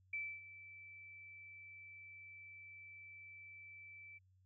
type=tone with ADSR envelope; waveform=sine; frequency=2322 Hz; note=D7; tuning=20 cents flat; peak=-38 dBFS; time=0.13-4.19 s; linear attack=5 ms; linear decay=270 ms; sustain=-15 dB; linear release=20 ms; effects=added 93 Hz sine -68 dBFS peak until 4.45 s